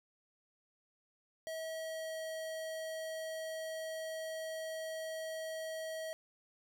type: tone with pitch glide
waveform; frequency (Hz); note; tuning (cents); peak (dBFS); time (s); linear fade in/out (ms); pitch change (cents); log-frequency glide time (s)
square; 643 to 639.3; E5 to D#5; -43 to +47; -40; 1.47-6.13; 0; -10; 1.69-2.18
effects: none